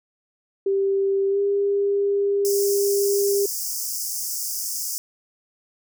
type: tone with pitch glide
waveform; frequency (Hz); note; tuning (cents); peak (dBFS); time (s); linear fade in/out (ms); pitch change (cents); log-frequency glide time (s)
sine; 392 to 401.2; G4 to G4; 0 to +40; -18; 0.66-3.46; 5; +40; 1.29-1.39
type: high-pass noise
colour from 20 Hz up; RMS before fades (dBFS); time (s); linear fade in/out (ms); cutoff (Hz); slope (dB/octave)
pink; -28; 2.45-4.98; 0; 5000; 96
effects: none